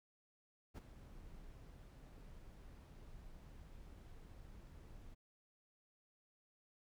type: noise with ADSR envelope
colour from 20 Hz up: brown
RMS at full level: -44 dBFS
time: 0.74-5.15 s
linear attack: 34 ms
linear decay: 19 ms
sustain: -12 dB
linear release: 17 ms
effects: none